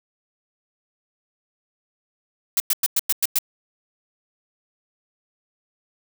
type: noise bursts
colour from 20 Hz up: blue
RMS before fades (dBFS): -19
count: 7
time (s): 2.57-3.387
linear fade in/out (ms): 2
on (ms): 31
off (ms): 100
effects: none